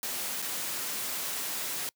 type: noise with dropouts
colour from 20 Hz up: white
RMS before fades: -34 dBFS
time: 0.03-1.89 s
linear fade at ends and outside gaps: 1 ms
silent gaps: 0.419-0.424 s
effects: noise-tail reverb RT60 0.1 s tail -25 dB re dry + high-pass 150 Hz 12 dB/octave